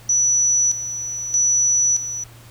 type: tone with tremolo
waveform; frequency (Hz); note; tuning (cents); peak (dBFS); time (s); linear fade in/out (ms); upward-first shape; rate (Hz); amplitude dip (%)
sine; 5920; F#8; 0; -14; 0.09-2.24; 5; square; 0.8; 70
effects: added 116 Hz sine -43 dBFS peak until 2.5 s + pink hiss -47 dBFS RMS until 2.5 s